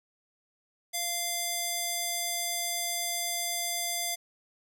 square tone with band-pass filter, 692 Hz, F5, 16 cents flat, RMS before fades -32 dBFS, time 0.93-4.16 s, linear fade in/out 20 ms, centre 10000 Hz, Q 0.67, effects none

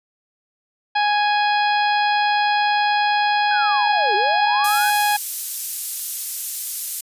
harmonic tone, 830.6 Hz, G#5, in tune, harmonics 1 / 2 / 3 / 4 / 5 / 6, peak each -17 / -23 / -27 / -29 / -31 / -33 dBFS, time 0.95-5.17 s, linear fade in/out 10 ms
sine linear two-way sweep, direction down then up, 1579 to 370 to 1579 Hz, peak -23 dBFS, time 3.51-4.9 s, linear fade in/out 2 ms, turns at 4.15 s
pink high-pass noise, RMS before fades -26 dBFS, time 4.64-7.01 s, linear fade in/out 5 ms, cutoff 9400 Hz, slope 12 dB/octave
effects resampled to 32000 Hz

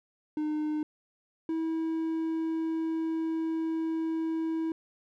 triangle tone pair in turn, 304.5 / 323.6 Hz, D#4 / E4, -37 / -32 cents, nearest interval minor second, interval 105 cents, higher second, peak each -26 dBFS, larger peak neither, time 0.37-0.83 / 1.49-4.72 s, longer second, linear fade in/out 2 ms, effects none

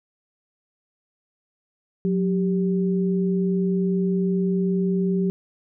sine tone pair together, 182.51 / 392 Hz, F#3 / G4, -23 / 0 cents, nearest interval octave + minor second, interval 1323 cents, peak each -20 / -25 dBFS, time 2.05-5.3 s, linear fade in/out 0 ms, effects none

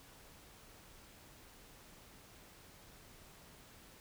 silence, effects pink hiss -59 dBFS RMS until 4 s

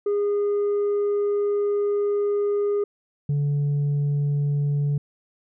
sine tone pair in turn, 409.2 / 144.22 Hz, G#4 / D3, -26 / -31 cents, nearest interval octave + tritone, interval 1805 cents, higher first, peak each -17 dBFS, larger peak neither, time 0.06-2.84 / 3.29-4.98 s, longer first, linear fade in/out 5 ms, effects tanh soft clip ceiling -19 dBFS

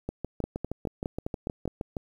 two click trains, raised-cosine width 2 ms, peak -18 / -17 dBFS, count 13 / 7, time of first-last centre 0.09-1.968 / 0.44-1.677 s, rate 6.39 / 4.85 Hz, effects 9-bit

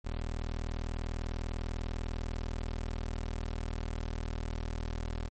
25% pulse tone, 40.1 Hz, E1, 47 cents flat, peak -30 dBFS, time 0.04-5.29 s, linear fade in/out 20 ms, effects MP3 32 kbps

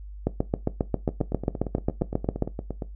two click trains, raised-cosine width 2 ms, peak -9 / -17 dBFS, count 17 / 16, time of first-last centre 0.27-2.423 / 1.09-2.822 s, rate 7.43 / 8.66 Hz, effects noise-tail reverb RT60 0.2 s tail -17 dB re dry + added 50 Hz sine -37 dBFS peak until 2.95 s

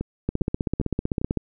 two click trains, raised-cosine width 3 ms, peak -14 / -10 dBFS, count 4 / 18, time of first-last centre 0.01-1.215 / 0.29-1.373 s, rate 2.49 / 15.7 Hz, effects none

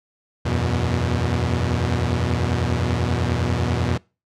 sawtooth chord, E suspended second, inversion none, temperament equal with one note detuned, 82.41 / 92.5 / 121.07 Hz, E2 / F#2 / B2, 0 / 0 / -34 cents, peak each -20 / -21 / -19 dBFS, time 0.45-3.98 s, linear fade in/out 10 ms, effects noise-tail reverb RT60 0.3 s tail -24 dB re dry + low-pass 6000 Hz 12 dB/octave

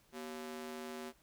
sawtooth ring-modulated tone, 312.2 Hz, D#4, 6 cents sharp, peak -36 dBFS, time 0.12-1.13 s, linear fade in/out 50 ms, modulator 72 Hz, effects pink hiss -69 dBFS RMS until 1.22 s

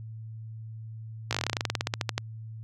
slowing click train, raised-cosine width 0.2 ms, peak -9 dBFS, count 21, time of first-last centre 1.31-2.18 s, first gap 17 ms, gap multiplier 1.09, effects added 111 Hz sine -38 dBFS peak until 2.63 s

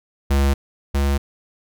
square tone pair in turn, 69.3 / 69.82 Hz, C#2 / C#2, 0 / +13 cents, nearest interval unison, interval 13 cents, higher second, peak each -15 / -17 dBFS, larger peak first, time 0.3-0.54 / 0.94-1.18 s, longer neither, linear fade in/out 10 ms, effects none

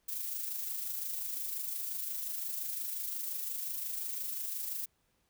violet noise with amplitude modulation, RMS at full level -36 dBFS, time 0.08-4.86 s, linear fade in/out 10 ms, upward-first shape sine, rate 25.7 Hz, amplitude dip 40%, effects pink hiss -75 dBFS RMS until 5.29 s

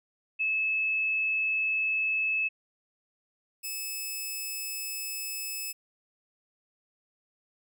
sine / 5% pulse tone pair in turn, 2600 / 2600 Hz, E7 / E7, -24 / -24 cents, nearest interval unison, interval 0 cents, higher neither, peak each -25 / -24 dBFS, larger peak second, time 0.39-2.49 / 3.63-5.73 s, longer neither, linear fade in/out 20 ms, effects none

